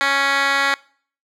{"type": "tone with band-pass filter", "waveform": "10% pulse", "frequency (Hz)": 277.2, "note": "C#4", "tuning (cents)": 0, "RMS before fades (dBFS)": -18, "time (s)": [0.01, 0.74], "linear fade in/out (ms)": 0, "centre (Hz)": 2300, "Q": 1.5, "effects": ["noise-tail reverb RT60 0.5 s tail -23 dB re dry"]}